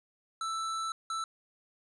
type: tone bursts at uneven times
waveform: square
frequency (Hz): 1323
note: E6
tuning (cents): +6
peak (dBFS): -33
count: 2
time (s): 0.41-0.92 / 1.1-1.24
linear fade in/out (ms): 2
effects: resampled to 22050 Hz